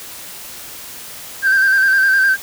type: tone with vibrato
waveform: sine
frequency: 1568 Hz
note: G6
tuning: in tune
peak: -8 dBFS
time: 1.42-2.37 s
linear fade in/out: 50 ms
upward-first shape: square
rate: 9.8 Hz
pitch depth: 33 cents each way
effects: tanh soft clip ceiling -8 dBFS + white hiss -33 dBFS RMS until 2.42 s